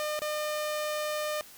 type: tone with dropouts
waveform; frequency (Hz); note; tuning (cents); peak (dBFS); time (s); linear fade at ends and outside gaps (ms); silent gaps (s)
sawtooth; 605; D#5; -49; -26; 0-1.41; 0; 0.191-0.219
effects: white hiss -51 dBFS RMS until 1.57 s